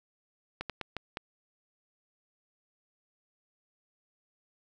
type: slowing click train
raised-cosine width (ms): 0.3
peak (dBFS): -19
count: 5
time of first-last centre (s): 0.61-1.171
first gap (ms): 87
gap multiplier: 1.33
effects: none